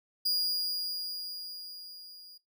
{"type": "tone with level ramp", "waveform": "45% pulse", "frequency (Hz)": 4861, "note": "D#8", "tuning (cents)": -41, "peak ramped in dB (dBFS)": [-25, -49], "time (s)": [0.25, 2.38], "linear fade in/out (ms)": 10, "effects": ["noise-tail reverb RT60 0.2 s tail -22 dB re dry"]}